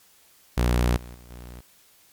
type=tone with level steps; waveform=sawtooth; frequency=60.4 Hz; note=B1; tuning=38 cents flat; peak=-15 / -35 / -42 / -35 dBFS; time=0.57-1.61 s; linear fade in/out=10 ms; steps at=0.96 / 1.14 / 1.3 s; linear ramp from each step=10 ms; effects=white hiss -57 dBFS RMS until 2.12 s + MP3 96 kbps